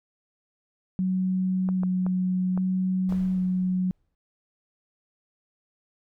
sine tone with vibrato, 185 Hz, F#3, in tune, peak -22 dBFS, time 0.99-3.91 s, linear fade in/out 0 ms, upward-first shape square, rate 0.63 Hz, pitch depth 10 cents each way
clicks, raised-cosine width 1 ms, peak -22 dBFS, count 5, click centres 1.689 / 1.834 / 2.065 / 2.576 / 3.124 s
brown noise with exponential decay, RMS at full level -36 dBFS, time 3.09-4.15 s, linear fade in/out 1 ms, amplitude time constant 230 ms
effects none

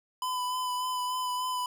square tone with vibrato, 1004 Hz, B5, 28 cents sharp, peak -30 dBFS, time 0.22-1.66 s, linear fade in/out 2 ms, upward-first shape sine, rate 3.4 Hz, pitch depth 18 cents each way, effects none

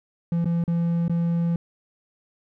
triangle tone with dropouts, 169.5 Hz, E3, 49 cents sharp, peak -18 dBFS, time 0.32-1.56 s, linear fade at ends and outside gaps 2 ms, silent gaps 0.445-0.456 / 0.639-0.678 / 1.081-1.096 s, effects none

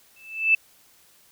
sine tone with exponential growth, 2637 Hz, E7, in tune, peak -12 dBFS, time 0.16-0.55 s, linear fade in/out 5 ms, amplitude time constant 83 ms, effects white hiss -57 dBFS RMS until 1.31 s

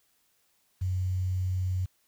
sine tone with quantisation, 92.3 Hz, F#2, 4 cents flat, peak -26 dBFS, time 0.81-1.86 s, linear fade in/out 10 ms, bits 9, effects white hiss -70 dBFS RMS until 2.07 s

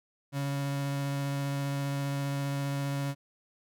35% pulse tone with vibrato, 140 Hz, C#3, 18 cents sharp, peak -28 dBFS, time 0.32-3.15 s, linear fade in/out 50 ms, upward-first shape triangle, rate 15 Hz, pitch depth 11 cents each way, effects none

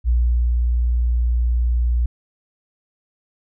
sine tone with ADSR envelope, 59.7 Hz, A#1, 42 cents sharp, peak -13 dBFS, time 0.04-2.06 s, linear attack 47 ms, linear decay 440 ms, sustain -2 dB, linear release 3 ms, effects none

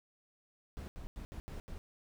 brown noise bursts at uneven times, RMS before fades -44 dBFS, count 6, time 0.77-0.88 / 0.96-1.07 / 1.16-1.25 / 1.32-1.4 / 1.48-1.6 / 1.68-1.78 s, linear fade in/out 0 ms, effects none

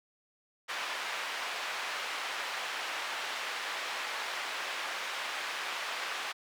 white band-pass noise, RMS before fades -37 dBFS, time 0.68-6.33 s, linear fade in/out 20 ms, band 710 to 2600 Hz, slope 12 dB/octave, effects none

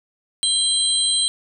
sine tone cluster, 3202 / 4031 / 8510 Hz, G7 / B7 / C9, +36 / +35 / +28 cents, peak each -21 dBFS, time 0.43-1.28 s, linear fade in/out 0 ms, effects none

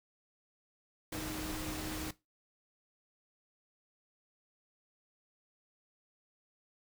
sine tone in noise, 311.2 Hz, D#4, in tune, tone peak -42 dBFS, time 1.12-2.11 s, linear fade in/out 5 ms, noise pink, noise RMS -41 dBFS, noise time 1.12-2.11 s, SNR -4 dB, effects noise-tail reverb RT60 0.2 s tail -17 dB re dry

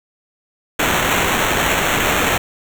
white noise with sample-and-hold, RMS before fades -17 dBFS, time 0.79-2.38 s, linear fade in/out 5 ms, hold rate 4900 Hz, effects none

